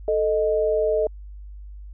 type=tone pair together; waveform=sine; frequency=440 / 620.7 Hz; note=A4 / D#5; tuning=0 / -4 cents; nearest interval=tritone; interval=596 cents; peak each=-21 dBFS; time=0.08-1.07 s; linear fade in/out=2 ms; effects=added 50 Hz sine -36 dBFS peak until 1.93 s